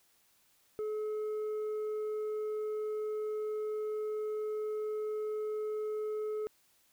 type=tone with tanh clipping; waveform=sine; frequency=427.8 Hz; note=A4; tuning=49 cents flat; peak=-34 dBFS; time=0.79-6.47 s; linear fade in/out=0 ms; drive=4 dB; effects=white hiss -69 dBFS RMS until 6.92 s